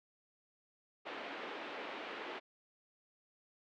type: band-pass noise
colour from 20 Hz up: pink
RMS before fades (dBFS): -45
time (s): 1.05-2.4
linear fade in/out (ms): 20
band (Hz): 300 to 3200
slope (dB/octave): 24
effects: none